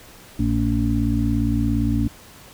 harmonic tone, 57.3 Hz, A#1, 29 cents flat, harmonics 1 / 2 / 4 / 5, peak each -23 / -23 / -23 / -23 dBFS, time 0.39-2.08 s, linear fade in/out 5 ms, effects pink hiss -45 dBFS RMS until 2.53 s

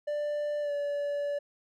triangle tone with pitch glide, 590 to 575.9 Hz, D5 to D5, +8 to -34 cents, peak -27 dBFS, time 0.07-1.39 s, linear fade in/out 10 ms, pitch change -42 cents, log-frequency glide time 0.61-0.72 s, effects none

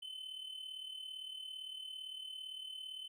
triangle tone with amplitude modulation, 3050 Hz, G7, 48 cents flat, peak -40 dBFS, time 0.02-3.08 s, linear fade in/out 10 ms, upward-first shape sine, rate 37.7 Hz, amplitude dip 60%, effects none

